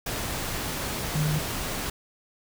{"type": "tone in noise", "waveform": "sine", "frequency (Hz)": 152, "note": "D#3", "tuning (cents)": -40, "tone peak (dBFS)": -23, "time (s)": [1.15, 1.39], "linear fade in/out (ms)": 5, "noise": "pink", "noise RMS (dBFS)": -31, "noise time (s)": [0.06, 1.9], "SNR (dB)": 5, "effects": []}